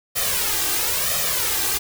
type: noise with flanger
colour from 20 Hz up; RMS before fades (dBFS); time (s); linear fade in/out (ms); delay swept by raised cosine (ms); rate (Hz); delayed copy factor
white; -22; 0.15-1.79; 20; 1.6 to 2.57; 0.99; +0.7
effects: none